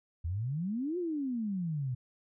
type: exponential two-way sweep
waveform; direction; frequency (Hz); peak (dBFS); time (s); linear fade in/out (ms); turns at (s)
sine; up then down; 77.78 to 366.7 to 120.9; -31; 0.24-1.95; 10; 0.98
effects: none